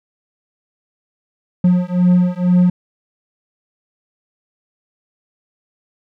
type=beating tone pair; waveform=triangle; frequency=178.3 / 180.4 Hz; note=F3 / F#3; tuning=+36 / -44 cents; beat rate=2.1 Hz; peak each=-12 dBFS; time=1.64-2.7 s; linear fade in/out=5 ms; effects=none